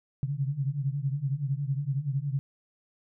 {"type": "tone cluster", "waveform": "sine", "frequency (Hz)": [130.9, 135.6, 146.4], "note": ["C3", "C#3", "D3"], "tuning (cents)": [1, -38, -5], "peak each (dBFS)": [-36, -30, -31], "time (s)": [0.23, 2.39], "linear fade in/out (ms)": 0, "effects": []}